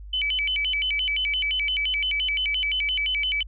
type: tone with vibrato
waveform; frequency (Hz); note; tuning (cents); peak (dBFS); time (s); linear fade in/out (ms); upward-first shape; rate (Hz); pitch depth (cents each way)
sine; 2637; E7; 0; -22; 0.13-3.43; 5; square; 5.8; 240
effects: added 50 Hz sine -37 dBFS peak until 3.47 s